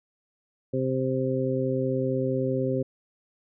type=harmonic tone; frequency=130.81 Hz; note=C3; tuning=in tune; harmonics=1 / 2 / 3 / 4; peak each=-29 / -29 / -29 / -29 dBFS; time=0.73-2.83 s; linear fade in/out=10 ms; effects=none